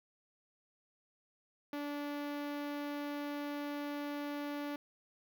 sawtooth tone with notch filter, 290 Hz, D4, 22 cents flat, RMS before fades -40 dBFS, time 1.73-4.76 s, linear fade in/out 2 ms, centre 8100 Hz, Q 0.52, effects none

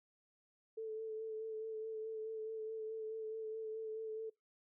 sine tone with vibrato, 440 Hz, A4, in tune, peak -40 dBFS, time 0.77-4.3 s, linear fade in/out 10 ms, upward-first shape sine, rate 4.7 Hz, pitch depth 22 cents each way, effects noise-tail reverb RT60 0.2 s tail -24 dB re dry

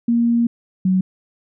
sine tone pair in turn, 234.8 / 186.65 Hz, A#3 / F#3, +13 / +15 cents, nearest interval major third, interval 398 cents, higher first, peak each -13 dBFS, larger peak neither, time 0.08-0.47 / 0.85-1.01 s, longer first, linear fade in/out 5 ms, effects none

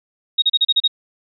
sine tone bursts, 3761 Hz, A#7, 15 cents sharp, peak -11 dBFS, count 7, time 0.38-0.878 s, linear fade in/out 10 ms, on 42 ms, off 34 ms, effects none

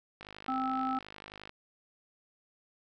click train, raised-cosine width 0.3 ms, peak -29 dBFS, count 67, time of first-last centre 0.21-1.494 s, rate 51.4 Hz
harmonic tone, 261.6 Hz, C4, in tune, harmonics 1 / 3 / 5, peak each -34 / -34 / -34 dBFS, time 0.48-0.99 s, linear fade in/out 5 ms
effects none

